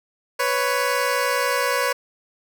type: tone pair together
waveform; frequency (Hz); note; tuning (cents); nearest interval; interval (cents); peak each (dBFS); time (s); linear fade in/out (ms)
15% pulse; 495.3 / 556; B4 / C#5; +5 / +5; major second; 200; -16; 0.39-1.93; 10
effects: none